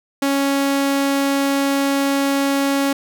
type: tone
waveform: sawtooth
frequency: 277.2 Hz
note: C#4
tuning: in tune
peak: -12 dBFS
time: 0.22-2.93 s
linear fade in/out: 5 ms
effects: none